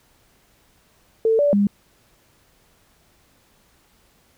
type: tone with pitch steps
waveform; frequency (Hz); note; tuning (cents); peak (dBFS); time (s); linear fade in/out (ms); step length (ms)
sine; 447 / 579 / 202.4; A4 / D5 / G#3; +27 / -25 / -44; -14; 1.25-1.67; 2; 140
effects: pink hiss -59 dBFS RMS until 4.37 s